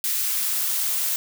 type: noise with high-pass filter sweep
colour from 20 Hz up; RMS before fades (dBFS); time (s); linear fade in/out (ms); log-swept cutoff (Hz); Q
blue; -24; 0.04-1.16; 0; 1800 to 300; 0.95
effects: none